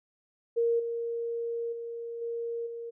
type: tone with level steps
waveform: sine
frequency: 466.2 Hz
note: A#4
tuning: in tune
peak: -23 / -30 / -35 / -31 / -36 dBFS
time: 0.56-2.91 s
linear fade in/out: 20 ms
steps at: 0.79 / 1.72 / 2.21 / 2.66 s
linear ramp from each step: 10 ms
effects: none